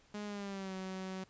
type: tone with pitch glide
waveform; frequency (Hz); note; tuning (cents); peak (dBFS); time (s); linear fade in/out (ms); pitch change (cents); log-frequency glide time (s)
sawtooth; 207.8 to 188.36; G#3 to F#3; +1 to +31; -36; 0.14-1.24; 5; -170; 0.25-0.74
effects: pink hiss -66 dBFS RMS until 1.29 s + resampled to 16000 Hz